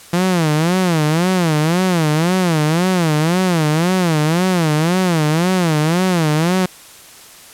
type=tone with vibrato; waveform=sawtooth; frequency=168 Hz; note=E3; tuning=33 cents sharp; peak=-9 dBFS; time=0.13-6.66 s; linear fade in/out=5 ms; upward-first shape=sine; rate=1.9 Hz; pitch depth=190 cents each way; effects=white hiss -40 dBFS RMS until 7.53 s + low-pass 12000 Hz 12 dB/octave